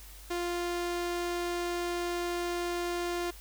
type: tone with low-pass filter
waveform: sawtooth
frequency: 349.2 Hz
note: F4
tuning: in tune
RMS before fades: -33 dBFS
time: 0.3-3.31 s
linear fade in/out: 10 ms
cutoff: 8700 Hz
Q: 0.78
effects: added 50 Hz sine -48 dBFS peak until 3.4 s + white hiss -52 dBFS RMS until 3.4 s